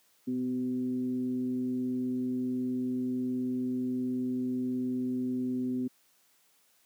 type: tone with frequency modulation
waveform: sine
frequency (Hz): 252.6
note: B3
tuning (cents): +39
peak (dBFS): -28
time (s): 0.27-5.88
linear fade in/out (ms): 10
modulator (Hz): 129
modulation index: 0.46
effects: white hiss -67 dBFS RMS until 6.85 s + high-pass 150 Hz 12 dB/octave